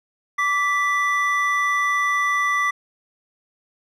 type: tone pair together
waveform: triangle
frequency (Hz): 1162.2 / 1978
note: D6 / B6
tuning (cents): -18 / +2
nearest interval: major sixth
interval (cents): 920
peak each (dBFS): -19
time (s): 0.38-2.71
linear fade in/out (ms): 10
effects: none